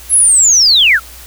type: linear sweep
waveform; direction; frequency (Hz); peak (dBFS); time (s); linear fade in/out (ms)
sine; down; 11120 to 1245; -5; 0.09-1; 50
effects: added 60 Hz sine -36 dBFS peak until 1.26 s + white hiss -35 dBFS RMS until 1.26 s